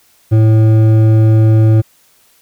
sine tone with hard clipping, 110 Hz, A2, in tune, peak -7 dBFS, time 0.31-1.82 s, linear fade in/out 20 ms, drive 9 dB, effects white hiss -51 dBFS RMS until 2.41 s

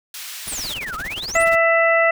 pink high-pass noise, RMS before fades -33 dBFS, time 0.14-0.74 s, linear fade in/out 2 ms, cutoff 2300 Hz, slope 12 dB/octave
pink noise with tremolo, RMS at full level -31 dBFS, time 0.46-1.57 s, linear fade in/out 20 ms, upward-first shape triangle, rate 17 Hz, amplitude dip 100%
sine exponential two-way sweep, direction down then up, 10300 to 1216 to 10300 Hz, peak -26 dBFS, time 0.47-1.45 s, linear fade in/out 10 ms, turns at 0.96 s
harmonic tone, 664 Hz, E5, 12 cents sharp, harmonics 1 / 2 / 3 / 4, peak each -16 / -21 / -17 / -26 dBFS, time 1.35-2.11 s, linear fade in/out 5 ms
effects none

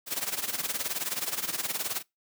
white noise with tremolo, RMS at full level -29 dBFS, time 0.06-2.03 s, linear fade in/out 50 ms, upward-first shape sine, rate 19 Hz, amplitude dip 80%, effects noise-tail reverb RT60 0.2 s tail -24 dB re dry + high-pass 150 Hz 12 dB/octave

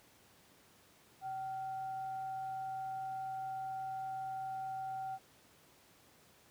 sine tone with frequency modulation, 766 Hz, G5, 40 cents flat, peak -38 dBFS, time 1.21-5.19 s, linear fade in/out 50 ms, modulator 637 Hz, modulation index 0.23, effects pink hiss -64 dBFS RMS until 6.5 s + high-pass 100 Hz 12 dB/octave

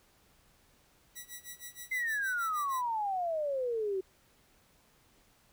5% pulse tone with tremolo, 1948 Hz, B6, 24 cents flat, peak -31 dBFS, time 1.15-2.83 s, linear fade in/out 20 ms, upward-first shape sine, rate 6.4 Hz, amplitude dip 90%
sine exponential sweep, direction down, 2093 to 370 Hz, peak -30 dBFS, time 1.91-4.01 s, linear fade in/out 10 ms
effects pink hiss -66 dBFS RMS until 5.52 s

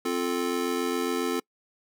square chord, F major, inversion second, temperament just, 261.9 / 349.2 / 436.5 Hz, C4 / F4 / A4, +2 / 0 / -14 cents, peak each -31 dBFS, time 0.05-1.4 s, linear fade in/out 5 ms, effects noise-tail reverb RT60 0.1 s tail -26 dB re dry

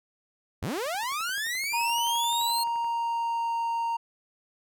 sawtooth linear sweep, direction up, 58.27 to 4300 Hz, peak -25 dBFS, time 0.62-2.64 s, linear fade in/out 10 ms
click train, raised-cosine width 0.5 ms, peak -34 dBFS, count 26, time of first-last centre 0.69-2.845 s, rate 11.6 Hz
triangle tone with pitch glide, 936 to 926.3 Hz, A#5 to A#5, +7 to -11 cents, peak -24 dBFS, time 1.73-3.97 s, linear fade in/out 10 ms, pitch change -18 cents, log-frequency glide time 2.45-3.56 s
effects none

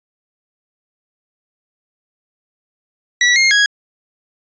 sawtooth tone with pitch steps, 1948 / 2133 / 1657 Hz, B6 / C7 / G#6, -24 / +33 / -4 cents, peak -6 dBFS, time 3.21-3.66 s, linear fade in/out 2 ms, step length 150 ms, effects resampled to 16000 Hz

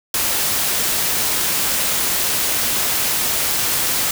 white noise, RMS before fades -19 dBFS, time 0.14-4.11 s, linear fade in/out 2 ms, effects none

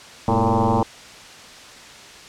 sine tone with frequency modulation, 346.6 Hz, F4, 13 cents flat, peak -15 dBFS, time 0.28-0.83 s, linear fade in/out 2 ms, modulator 112 Hz, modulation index 5.9, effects white hiss -41 dBFS RMS until 2.28 s + low-pass 6000 Hz 12 dB/octave

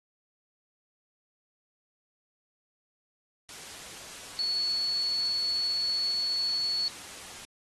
sine tone in noise, 4408 Hz, C#8, 11 cents flat, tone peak -26 dBFS, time 4.39-6.88 s, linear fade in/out 0 ms, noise white, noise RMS -43 dBFS, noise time 3.49-7.45 s, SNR +14 dB, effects low-pass 9000 Hz 12 dB/octave + AAC 32 kbps

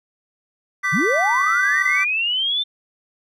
triangle chord, G major, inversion second, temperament equal with one note detuned, 1174.7 / 1531.3 / 1975.5 Hz, D6 / G6 / B6, 0 / -41 / 0 cents, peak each -23 / -24 / -18 dBFS, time 0.83-2.05 s, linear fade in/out 20 ms
sine linear sweep, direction up, 123.7 to 3590 Hz, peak -18 dBFS, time 0.92-2.64 s, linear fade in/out 20 ms
effects none

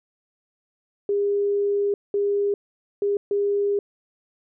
sine tone bursts at uneven times, 404.9 Hz, G#4, 44 cents flat, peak -19 dBFS, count 4, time 1.09-1.94 / 2.14-2.54 / 3.02-3.17 / 3.31-3.79 s, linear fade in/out 2 ms, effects none

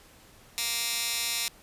15% pulse tone with high-pass filter, 233.5 Hz, A#3, 3 cents sharp, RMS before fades -30 dBFS, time 0.58-1.48 s, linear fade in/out 0 ms, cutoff 3600 Hz, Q 0.8, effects pink hiss -55 dBFS RMS until 1.62 s + resampled to 32000 Hz

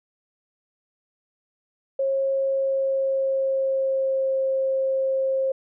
sine tone with pitch glide, 541 to 532.9 Hz, C#5 to C5, -42 to +32 cents, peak -20 dBFS, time 1.99-5.52 s, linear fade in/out 5 ms, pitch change -26 cents, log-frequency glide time 2.31-4.36 s, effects none

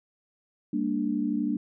sine chord, G minor, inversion none, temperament equal with one note detuned, 200.8 / 233.1 / 293.7 Hz, G3 / Bb3 / D4, +42 / 0 / 0 cents, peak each -31 / -29 / -28 dBFS, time 0.73-1.57 s, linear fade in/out 5 ms, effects none

